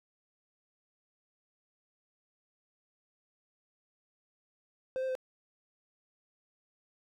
triangle tone with pitch steps, 519 / 524 / 516 Hz, C5 / C5 / C5, -14 / +2 / -24 cents, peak -29 dBFS, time 4.96-5.152 s, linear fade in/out 0 ms, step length 64 ms, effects none

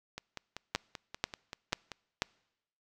two click trains, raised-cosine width 0.2 ms, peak -11 / -23 dBFS, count 4 / 10, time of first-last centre 0.75-2.221 / 0.18-1.917 s, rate 2.04 / 5.18 Hz, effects noise-tail reverb RT60 0.9 s tail -26 dB re dry

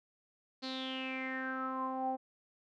sawtooth tone with low-pass filter sweep, 261.6 Hz, C4, in tune, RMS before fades -38 dBFS, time 0.62-2.17 s, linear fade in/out 20 ms, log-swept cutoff 4400 to 700 Hz, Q 8.8, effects none

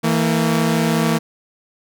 sawtooth tone pair together, 163.2 / 228.1 Hz, E3 / A#3, -17 / -37 cents, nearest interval tritone, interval 580 cents, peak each -14 dBFS, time 0.03-1.19 s, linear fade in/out 20 ms, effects none

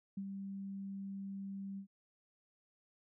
sine tone with ADSR envelope, 196 Hz, G3, in tune, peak -37 dBFS, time 0.17-1.87 s, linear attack 6 ms, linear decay 64 ms, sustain -4 dB, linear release 90 ms, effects none

